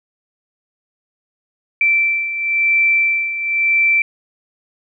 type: beating tone pair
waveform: sine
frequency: 2337 / 2337.97 Hz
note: D7 / D7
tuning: -9 / -8 cents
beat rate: 0.97 Hz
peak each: -20 / -14 dBFS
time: 1.81-4.02 s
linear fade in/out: 2 ms
effects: none